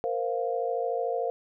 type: chord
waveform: sine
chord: Bb suspended second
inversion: none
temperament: equal with one note detuned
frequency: 466.2 / 519.6 / 698.5 Hz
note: Bb4 / C5 / F5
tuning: 0 / -12 / 0 cents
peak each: -30 / -31 / -31 dBFS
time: 0.04-1.3 s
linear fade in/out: 0 ms
effects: none